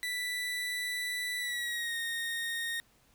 30% pulse tone with pitch glide, 1975.5 to 1853.9 Hz, B6 to A#6, 0 to -10 cents, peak -30 dBFS, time 0.03-2.8 s, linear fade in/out 0 ms, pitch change -110 cents, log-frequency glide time 1.38-1.96 s, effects pink hiss -66 dBFS RMS until 3.14 s

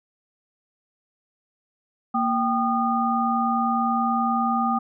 sine tone cluster, 232.4 / 782 / 1223 Hz, A#3 / G5 / D#6, -5 / -4 / -30 cents, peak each -24 dBFS, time 2.14-4.79 s, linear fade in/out 10 ms, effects none

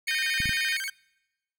sawtooth tone with vibrato, 1864.7 Hz, A#6, in tune, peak -27 dBFS, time 0.07-0.9 s, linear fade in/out 5 ms, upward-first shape square, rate 13 Hz, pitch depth 300 cents each way
harmonic tone, 614 Hz, D#5, 23 cents flat, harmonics 3 / 4 / 5 / 6 / 7 / 8, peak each -29 / -31 / -35 / -37 / -39 / -38 dBFS, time 0.08-0.77 s, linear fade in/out 2 ms
clicks, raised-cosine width 5 ms, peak -21 dBFS, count 3, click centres 0.403 / 0.457 / 0.493 s
effects noise-tail reverb RT60 1.0 s tail -26 dB re dry

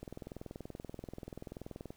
click train, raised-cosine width 2 ms, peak -30 dBFS, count 40, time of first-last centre 0.03-1.905 s, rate 20.8 Hz, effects pink hiss -66 dBFS RMS until 1.96 s

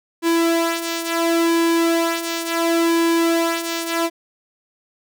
sawtooth tone with flanger, 333.8 Hz, E4, 22 cents sharp, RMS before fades -19 dBFS, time 0.22-4.1 s, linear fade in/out 50 ms, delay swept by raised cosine 1.4 to 3.1 ms, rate 0.71 Hz, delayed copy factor -0.6, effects none

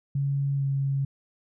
sine tone with pitch glide, 139.5 to 137.5 Hz, C#3 to C#3, +11 to -14 cents, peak -23 dBFS, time 0.15-1.05 s, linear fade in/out 5 ms, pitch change -25 cents, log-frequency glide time 0.56-0.64 s, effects none

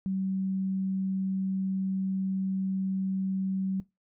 sine tone, 190.9 Hz, G3, 46 cents flat, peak -27 dBFS, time 0.06-3.8 s, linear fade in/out 0 ms, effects noise-tail reverb RT60 0.2 s tail -19 dB re dry

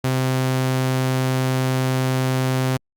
sawtooth tone, 130 Hz, C3, 11 cents flat, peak -14 dBFS, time 0.04-2.77 s, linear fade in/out 5 ms, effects Opus 48 kbps

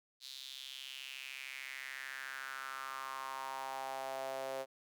sawtooth tone with high-pass filter sweep, 133.6 Hz, C3, 36 cents sharp, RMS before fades -44 dBFS, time 0.2-4.66 s, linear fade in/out 50 ms, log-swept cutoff 4100 to 550 Hz, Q 4.4, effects none

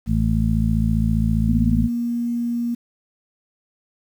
harmonic tone, 55 Hz, A1, in tune, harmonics 1 / 2 / 3 / 4, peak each -21 / -22 / -23 / -21 dBFS, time 0.06-1.89 s, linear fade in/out 50 ms
sine tone, 237.1 Hz, A#3, 30 cents sharp, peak -20 dBFS, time 1.48-2.75 s, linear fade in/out 10 ms
effects 8-bit

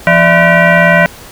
sine tone with frequency modulation, 670 Hz, E5, 28 cents sharp, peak -4 dBFS, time 0.07-1.06 s, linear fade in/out 0 ms, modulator 421 Hz, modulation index 3.7, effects pink hiss -33 dBFS RMS until 1.31 s

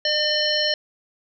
harmonic tone, 603 Hz, D5, 46 cents sharp, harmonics 1 / 3 / 5 / 7 / 9, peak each -25 / -27 / -25 / -24 / -26 dBFS, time 0.05-0.74 s, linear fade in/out 2 ms, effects none

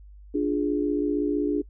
sine chord, D diminished, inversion none, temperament equal, 293.7 / 349.2 / 415.3 Hz, D4 / F4 / Ab4, 0 / 0 / 0 cents, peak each -24 / -29 / -28 dBFS, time 0.34-1.62 s, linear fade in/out 10 ms, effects noise-tail reverb RT60 0.1 s tail -25 dB re dry + added 50 Hz sine -44 dBFS peak until 1.69 s

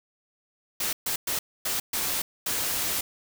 white noise bursts at uneven times, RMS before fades -28 dBFS, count 6, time 0.8-0.93 / 1.06-1.16 / 1.27-1.39 / 1.65-1.8 / 1.93-2.22 / 2.46-3.01 s, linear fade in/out 5 ms, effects none

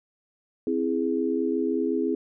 sine chord, C augmented, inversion none, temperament equal, 261.6 / 329.6 / 415.3 Hz, C4 / E4 / G#4, 0 / 0 / 0 cents, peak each -27 dBFS, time 0.67-2.15 s, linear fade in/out 2 ms, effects none

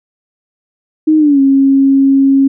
sine tone with pitch glide, 311.1 to 272.4 Hz, D#4 to C#4, 0 to -30 cents, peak -5 dBFS, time 1.07-2.48 s, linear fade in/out 10 ms, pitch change -230 cents, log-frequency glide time 1.18-1.4 s, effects none

